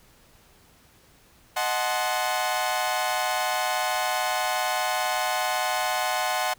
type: chord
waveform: sawtooth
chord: D# diminished seventh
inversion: none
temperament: equal with one note detuned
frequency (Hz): 622.3 / 740 / 864.9 / 1046.5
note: D#5 / F#5 / A5 / C6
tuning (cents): 0 / 0 / -30 / 0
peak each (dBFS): -28 / -23 / -27 / -27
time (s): 1.56-6.54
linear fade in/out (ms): 10
effects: pink hiss -57 dBFS RMS until 6.58 s